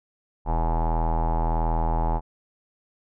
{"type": "tone with low-pass filter", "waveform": "square", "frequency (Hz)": 40.72, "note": "E1", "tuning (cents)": -20, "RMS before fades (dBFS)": -23, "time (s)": [0.45, 2.21], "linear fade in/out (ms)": 50, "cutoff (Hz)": 860, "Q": 8.4, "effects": []}